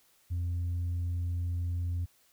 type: tone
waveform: sine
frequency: 87.1 Hz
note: F2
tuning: 4 cents flat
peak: -27 dBFS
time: 0.3-2.06 s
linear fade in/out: 20 ms
effects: tanh soft clip ceiling -28 dBFS + white hiss -66 dBFS RMS until 2.32 s